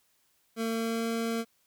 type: tone with pitch glide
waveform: 25% pulse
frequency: 226.4 to 228.6 Hz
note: A3 to A#3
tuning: +50 to -34 cents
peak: -25 dBFS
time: 0.56-1.45 s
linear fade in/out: 50 ms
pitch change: +16 cents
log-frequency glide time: 0.7-1.07 s
effects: white hiss -70 dBFS RMS until 1.66 s